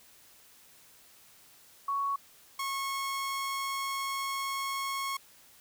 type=tone pair in turn; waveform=sine / sawtooth; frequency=1114 / 1093.6 Hz; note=C#6 / C#6; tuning=+8 / -24 cents; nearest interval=unison; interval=32 cents; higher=first; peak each=-28 dBFS; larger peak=neither; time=1.88-2.16 / 2.59-5.17 s; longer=second; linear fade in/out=5 ms; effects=white hiss -58 dBFS RMS until 5.6 s